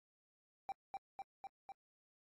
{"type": "tone with echo", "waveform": "triangle", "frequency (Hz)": 784, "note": "G5", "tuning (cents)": 0, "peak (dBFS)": -37, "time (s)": [0.69, 0.72], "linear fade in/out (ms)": 0, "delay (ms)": 250, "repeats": 4, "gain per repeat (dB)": -2, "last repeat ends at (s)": 1.72, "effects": ["AAC 64 kbps"]}